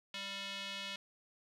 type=tone with band-pass filter; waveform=square; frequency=197.1 Hz; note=G3; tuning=10 cents sharp; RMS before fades=-43 dBFS; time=0.14-0.96 s; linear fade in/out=2 ms; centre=3200 Hz; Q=2.3; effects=none